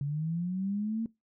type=linear sweep; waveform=sine; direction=up; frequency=138.59 to 229.6 Hz; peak=-29 dBFS; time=0.01-1.06 s; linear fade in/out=2 ms; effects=noise-tail reverb RT60 0.2 s tail -22 dB re dry